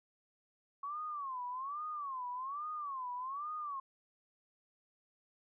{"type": "tone with vibrato", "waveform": "sine", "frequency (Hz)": 1101, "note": "C#6", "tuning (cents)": -12, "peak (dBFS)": -38, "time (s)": [0.83, 3.8], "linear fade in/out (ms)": 5, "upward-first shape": "sine", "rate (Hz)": 1.2, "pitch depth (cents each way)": 200, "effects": []}